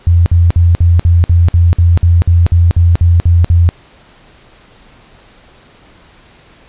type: tone bursts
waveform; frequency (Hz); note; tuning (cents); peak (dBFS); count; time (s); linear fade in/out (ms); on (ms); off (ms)
sine; 85.8; F2; -30; -4; 15; 0.07-3.69; 0; 190; 55
effects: pink hiss -43 dBFS RMS until 6.68 s + resampled to 8000 Hz